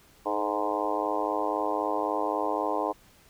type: harmonic tone with a mistuned harmonic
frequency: 103.83 Hz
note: G#2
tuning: in tune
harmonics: 3 / 4 / 5 / 6 / 7 / 8 / 9 / 10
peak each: -34 / -34 / -34 / -34 / -34 / -34 / -34 / -34 dBFS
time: 0.25-2.93 s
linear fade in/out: 20 ms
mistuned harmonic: 4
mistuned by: +44 cents
effects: pink hiss -58 dBFS RMS until 3.29 s